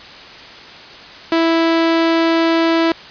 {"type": "tone", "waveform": "sawtooth", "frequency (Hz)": 329.6, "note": "E4", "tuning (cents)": 0, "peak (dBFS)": -8, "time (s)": [1.32, 2.92], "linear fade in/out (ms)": 2, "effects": ["white hiss -36 dBFS RMS until 3.1 s", "resampled to 11025 Hz"]}